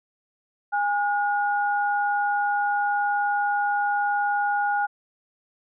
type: tone pair together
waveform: sine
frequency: 819.1 / 1440 Hz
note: G#5 / F#6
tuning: -24 / -47 cents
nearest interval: minor seventh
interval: 977 cents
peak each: -22 / -26 dBFS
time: 0.72-4.87 s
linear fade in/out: 20 ms
effects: none